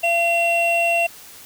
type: tone pair together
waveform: triangle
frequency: 683 / 2730 Hz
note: F5 / F7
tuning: -39 / -40 cents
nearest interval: 2 octaves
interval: 2399 cents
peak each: -17 dBFS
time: 0.03-1.07 s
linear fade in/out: 10 ms
effects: white hiss -42 dBFS RMS until 1.45 s